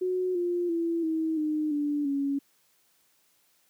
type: tone with pitch steps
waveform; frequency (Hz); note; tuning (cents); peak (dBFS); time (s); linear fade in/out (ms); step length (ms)
sine; 367.1 / 350.7 / 335.1 / 320.1 / 305.9 / 292.2 / 279.2; F#4 / F4 / E4 / D#4 / D#4 / D4 / C#4; -14 / +7 / +29 / +49 / -29 / -9 / +13; -25; 0.01-2.39; 10; 340
effects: white hiss -67 dBFS RMS until 3.69 s + high-pass 100 Hz 12 dB/octave